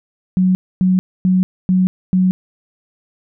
sine tone bursts, 185 Hz, F#3, in tune, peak -10 dBFS, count 5, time 0.37-2.31 s, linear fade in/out 0 ms, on 180 ms, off 260 ms, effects none

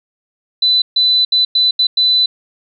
sine tone bursts at uneven times, 4000 Hz, B7, 21 cents sharp, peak -9 dBFS, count 6, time 0.62-0.82 / 0.96-1.25 / 1.32-1.45 / 1.55-1.71 / 1.79-1.87 / 1.97-2.26 s, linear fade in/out 5 ms, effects none

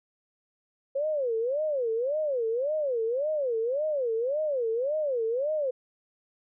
sine tone with vibrato, 527 Hz, C5, 12 cents sharp, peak -25 dBFS, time 0.95-5.71 s, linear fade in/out 10 ms, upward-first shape sine, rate 1.8 Hz, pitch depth 290 cents each way, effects none

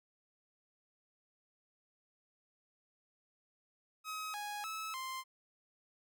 sawtooth tone with pitch steps, 1271 / 829 / 1299 / 1047 Hz, D#6 / G#5 / E6 / C6, +36 / -3 / -26 / +1 cents, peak -36 dBFS, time 4.04-5.24 s, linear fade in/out 50 ms, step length 300 ms, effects none

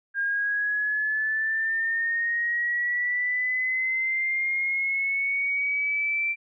sine linear sweep, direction up, 1609 to 2349 Hz, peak -23 dBFS, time 0.14-6.36 s, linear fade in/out 50 ms, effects none

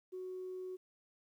sine tone, 370 Hz, F#4, in tune, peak -40 dBFS, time 0.12-0.77 s, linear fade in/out 20 ms, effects tanh soft clip ceiling -37 dBFS + 12-bit

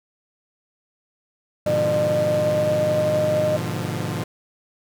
sawtooth chord, G# diminished seventh, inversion none, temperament equal with one note detuned, 103.83 / 123.47 / 149.92 / 174.61 Hz, G#2 / B2 / D3 / F3, 0 / 0 / +36 / 0 cents, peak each -26 dBFS, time 1.66-4.24 s, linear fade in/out 5 ms
sine tone with pitch glide, 604 to 612.4 Hz, D5 to D#5, +48 to -28 cents, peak -18 dBFS, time 1.66-3.57 s, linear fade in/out 10 ms, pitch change +24 cents, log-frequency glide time 1.95-3.15 s
effects none

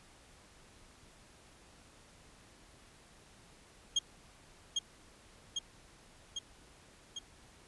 35% pulse tone with echo, 3240 Hz, G#7, 43 cents flat, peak -25 dBFS, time 3.96-3.99 s, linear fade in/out 5 ms, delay 800 ms, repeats 4, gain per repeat -3 dB, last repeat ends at 7.19 s, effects pink hiss -60 dBFS RMS until 7.67 s + resampled to 24000 Hz

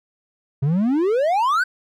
triangle exponential sweep, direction up, 130.81 to 1568 Hz, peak -14 dBFS, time 0.62-1.64 s, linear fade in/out 10 ms, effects none

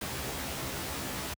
pink noise with comb filter, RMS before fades -36 dBFS, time 0.01-1.34 s, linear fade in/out 5 ms, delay 15 ms, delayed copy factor +0.9, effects high-pass 60 Hz 12 dB/octave

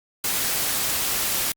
white noise, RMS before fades -24 dBFS, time 0.24-1.52 s, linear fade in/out 2 ms, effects Opus 48 kbps

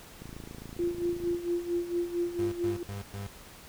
click train, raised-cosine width 3 ms, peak -30 dBFS, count 32, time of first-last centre 0.22-1.347 s, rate 27.5 Hz
sine tone with tremolo, 347.1 Hz, F4, 11 cents flat, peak -25 dBFS, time 0.79-2.83 s, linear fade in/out 2 ms, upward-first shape sine, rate 4.4 Hz, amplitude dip 75%
35% pulse tone bursts, 100 Hz, G2, 35 cents sharp, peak -34 dBFS, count 4, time 2.39-3.27 s, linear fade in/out 0 ms, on 130 ms, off 120 ms
effects pink hiss -50 dBFS RMS until 3.68 s

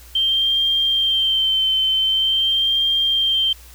sine tone with vibrato, 3136 Hz, G7, in tune, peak -15 dBFS, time 0.15-3.53 s, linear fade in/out 5 ms, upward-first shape sine, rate 0.45 Hz, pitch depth 30 cents each way, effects added 60 Hz sine -42 dBFS peak until 3.74 s + white hiss -46 dBFS RMS until 3.74 s

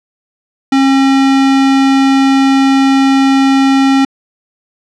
square tone, 270 Hz, C#4, 45 cents flat, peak -7 dBFS, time 0.72-4.05 s, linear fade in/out 5 ms, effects low-pass 5000 Hz 12 dB/octave

